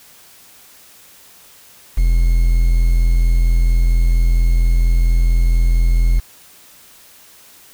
triangle tone with quantisation, 42.18 Hz, E1, 41 cents sharp, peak -8 dBFS, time 1.97-6.2 s, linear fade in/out 10 ms, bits 6, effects white hiss -45 dBFS RMS until 7.73 s

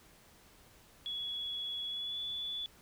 sine tone with pitch glide, 3371 to 3448 Hz, G#7 to A7, +25 to -36 cents, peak -36 dBFS, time 1.06-2.66 s, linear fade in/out 0 ms, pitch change +39 cents, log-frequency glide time 1.87-2.2 s, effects pink hiss -61 dBFS RMS until 2.81 s

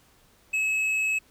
triangle tone with tanh clipping, 2579 Hz, E7, 39 cents flat, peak -24 dBFS, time 0.53-1.19 s, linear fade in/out 10 ms, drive 10 dB, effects pink hiss -60 dBFS RMS until 1.3 s

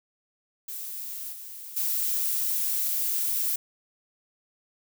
violet noise with level steps, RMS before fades -36 / -41 / -27 dBFS, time 0.68-3.56 s, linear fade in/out 5 ms, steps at 1.32 / 1.76 s, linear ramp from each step 10 ms, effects none

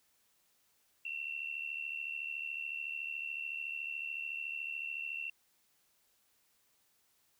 sine tone with amplitude modulation, 2713 Hz, E7, 49 cents sharp, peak -34 dBFS, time 1.05-5.3 s, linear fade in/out 5 ms, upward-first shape sine, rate 73.8 Hz, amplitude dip 75%, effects white hiss -73 dBFS RMS until 7.39 s

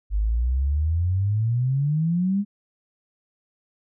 sine exponential sweep, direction up, 49.25 to 207.7 Hz, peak -19 dBFS, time 0.1-2.45 s, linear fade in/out 50 ms, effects none

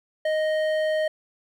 sine tone with hard clipping, 622.3 Hz, D#5, in tune, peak -23 dBFS, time 0.25-1.08 s, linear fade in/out 5 ms, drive 10 dB, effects none

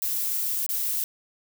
violet noise with dropouts, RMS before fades -27 dBFS, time 0.02-1.04 s, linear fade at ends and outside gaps 1 ms, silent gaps 0.664-0.69 s, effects none

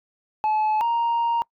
sine tone pair in turn, 860 / 933.7 Hz, A5 / A#5, -40 / +3 cents, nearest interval minor second, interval 143 cents, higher second, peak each -16 / -17 dBFS, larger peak first, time 0.44-0.81 / 0.81-1.42 s, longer second, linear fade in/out 0 ms, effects noise-tail reverb RT60 0.1 s tail -25 dB re dry + tanh soft clip ceiling -18 dBFS

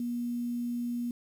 sine tone with quantisation, 240 Hz, B3, 49 cents flat, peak -30 dBFS, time 0-1.11 s, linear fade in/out 2 ms, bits 9, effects none

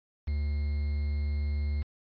triangle tone with quantisation, 73.3 Hz, D2, 3 cents flat, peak -25 dBFS, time 0.27-1.83 s, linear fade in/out 10 ms, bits 8, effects resampled to 11025 Hz

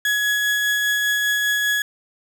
35% pulse tone with tremolo, 1680 Hz, G#6, 19 cents sharp, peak -15 dBFS, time 0.05-1.82 s, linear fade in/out 2 ms, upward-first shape triangle, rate 5 Hz, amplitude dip 25%, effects none

